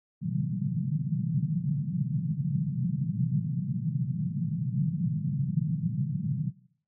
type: band-pass noise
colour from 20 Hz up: pink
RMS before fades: -29 dBFS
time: 0.21-6.51 s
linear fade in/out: 20 ms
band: 130 to 180 Hz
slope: 48 dB/octave
effects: noise-tail reverb RT60 0.6 s tail -20 dB re dry